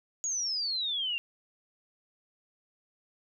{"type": "exponential sweep", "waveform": "sine", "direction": "down", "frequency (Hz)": [6820, 2727], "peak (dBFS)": -29, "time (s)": [0.24, 1.18], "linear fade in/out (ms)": 0, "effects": []}